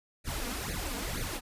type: noise with flanger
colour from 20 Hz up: pink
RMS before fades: -35 dBFS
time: 0.24-1.41 s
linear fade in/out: 50 ms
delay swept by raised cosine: 0.45 to 4.25 ms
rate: 2.1 Hz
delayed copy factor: +1
effects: resampled to 32000 Hz